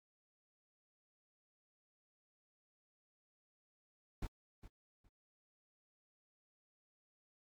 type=noise with echo; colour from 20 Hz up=brown; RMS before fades=-40 dBFS; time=4.22-4.27 s; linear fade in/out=5 ms; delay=410 ms; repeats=2; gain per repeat=-14 dB; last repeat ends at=5.09 s; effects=AAC 64 kbps